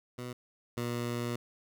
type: tone pair in turn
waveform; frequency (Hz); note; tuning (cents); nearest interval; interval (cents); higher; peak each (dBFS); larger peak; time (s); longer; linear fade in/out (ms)
15% pulse; 123.2 / 119.97; B2 / B2; -4 / -50; unison; 46; first; -32 / -26; second; 0.18-0.33 / 0.77-1.36; second; 5
effects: none